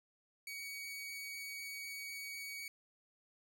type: tone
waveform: sawtooth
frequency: 2252 Hz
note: C#7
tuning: 27 cents sharp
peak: -40 dBFS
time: 0.47-2.68 s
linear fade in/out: 2 ms
effects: none